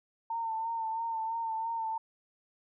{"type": "tone with vibrato", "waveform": "sine", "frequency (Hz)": 904, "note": "A5", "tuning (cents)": 47, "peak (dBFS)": -31, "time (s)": [0.3, 1.98], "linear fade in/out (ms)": 5, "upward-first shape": "sine", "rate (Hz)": 3, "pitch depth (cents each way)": 35, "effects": []}